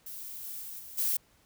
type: noise with level steps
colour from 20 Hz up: violet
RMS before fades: -42 / -40 / -42 / -46 / -29 dBFS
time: 0.06-1.17 s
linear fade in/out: 5 ms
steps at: 0.43 / 0.6 / 0.78 / 0.97 s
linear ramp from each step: 20 ms
effects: pink hiss -65 dBFS RMS until 1.45 s